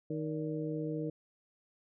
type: harmonic tone with a mistuned harmonic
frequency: 155.56 Hz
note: D#3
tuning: in tune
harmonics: 1 / 2 / 3 / 4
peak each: -38 / -37 / -39 / -46 dBFS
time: 0.1-1.1 s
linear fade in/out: 5 ms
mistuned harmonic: 4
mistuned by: -120 cents
effects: none